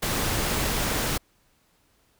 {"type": "noise", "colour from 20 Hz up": "pink", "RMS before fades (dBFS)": -26, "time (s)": [0.02, 1.18], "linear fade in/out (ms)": 10, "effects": ["pink hiss -65 dBFS RMS until 2.19 s"]}